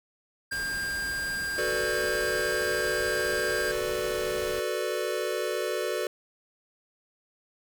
square tone, 1600 Hz, G6, 35 cents sharp, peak -30 dBFS, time 0.51-3.72 s, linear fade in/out 10 ms
pink noise, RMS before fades -41 dBFS, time 0.52-4.6 s, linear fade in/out 2 ms
square chord, B minor seventh, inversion second, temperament equal, 370 / 440 / 493.9 / 587.3 Hz, F#4 / A4 / B4 / D5, 0 / 0 / 0 / 0 cents, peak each -34 dBFS, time 1.58-6.07 s, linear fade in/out 2 ms
effects none

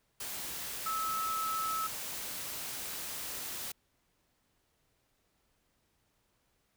sine tone in noise, 1300 Hz, E6, 24 cents flat, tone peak -32 dBFS, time 0.86-1.87 s, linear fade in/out 5 ms, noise white, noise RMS -40 dBFS, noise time 0.2-3.72 s, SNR +5 dB, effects pink hiss -75 dBFS RMS until 6.76 s

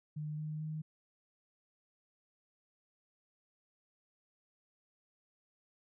sine tone with pitch steps, 151.6 / 153.6 / 155.4 Hz, D#3 / D#3 / D#3, -45 / -22 / -2 cents, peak -37 dBFS, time 0.16-0.82 s, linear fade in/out 10 ms, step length 220 ms, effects none

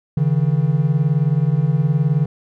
triangle beating tone pair, 139.9 / 158.9 Hz, C#3 / D#3, +16 / +37 cents, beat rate 19 Hz, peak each -15 dBFS, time 0.17-2.26 s, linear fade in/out 5 ms, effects none

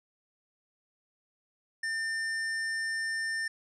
square tone, 1800 Hz, A6, 39 cents sharp, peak -31 dBFS, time 1.83-3.48 s, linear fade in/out 5 ms, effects resampled to 22050 Hz

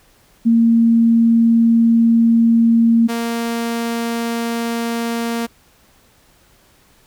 sine / sawtooth tone pair in turn, 230.1 / 232.5 Hz, A#3 / A#3, -22 / -4 cents, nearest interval unison, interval 18 cents, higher second, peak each -9 / -15 dBFS, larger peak first, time 0.45-3.08 / 3.08-5.47 s, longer first, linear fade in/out 20 ms, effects pink hiss -53 dBFS RMS until 7.06 s

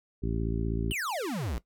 harmonic tone, 56 Hz, A1, 31 cents sharp, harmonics 1 / 2 / 3 / 4 / 5 / 6 / 7, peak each -31 / -34 / -36 / -37 / -38 / -39 / -39 dBFS, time 0.22-0.93 s, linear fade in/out 20 ms
square exponential sweep, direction down, 3146 to 51 Hz, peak -31 dBFS, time 0.91-1.58 s, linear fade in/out 0 ms
effects noise-tail reverb RT60 0.1 s tail -17 dB re dry

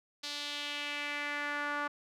sawtooth tone with band-pass filter sweep, 291.2 Hz, D4, 15 cents flat, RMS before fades -37 dBFS, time 0.23-1.88 s, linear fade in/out 10 ms, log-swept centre 4300 to 1300 Hz, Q 2.4, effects none

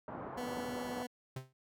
white low-pass noise, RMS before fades -44 dBFS, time 0.08-1.03 s, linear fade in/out 2 ms, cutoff 1100 Hz, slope 24 dB/octave
20% pulse tone with vibrato, 246.9 Hz, B3, in tune, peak -34 dBFS, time 0.37-1.07 s, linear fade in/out 10 ms, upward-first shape sine, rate 11 Hz, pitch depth 9 cents each way
45% pulse tone with exponential decay, 130.7 Hz, C3, 1 cent flat, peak -37 dBFS, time 1.36-1.53 s, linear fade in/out 5 ms, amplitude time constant 35 ms
effects high-pass 80 Hz 12 dB/octave

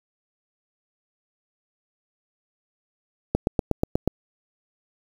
click train, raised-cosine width 2 ms, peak -6 dBFS, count 7, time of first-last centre 3.35-4.076 s, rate 8.26 Hz, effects 7-bit

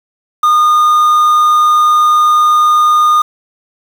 triangle tone with quantisation, 1222 Hz, D#6, 32 cents flat, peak -4 dBFS, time 0.43-3.22 s, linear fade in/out 5 ms, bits 5, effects none

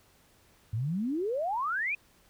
sine exponential sweep, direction up, 102.4 to 2547 Hz, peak -28 dBFS, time 0.73-1.95 s, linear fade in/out 5 ms, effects pink hiss -63 dBFS RMS until 2.29 s

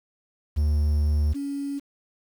triangle / sine tone pair in turn, 74.6 / 280.8 Hz, D2 / C#4, +28 / +22 cents, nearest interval octave + major seventh, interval 2294 cents, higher second, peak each -17 / -27 dBFS, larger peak first, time 0.56-1.34 / 1.34-1.8 s, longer first, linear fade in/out 20 ms, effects 8-bit

